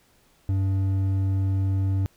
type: tone with hard clipping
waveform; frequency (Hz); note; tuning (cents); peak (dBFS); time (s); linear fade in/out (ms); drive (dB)
triangle; 96.4; G2; -28; -22; 0.49-2.06; 0; 9
effects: pink hiss -61 dBFS RMS until 2.16 s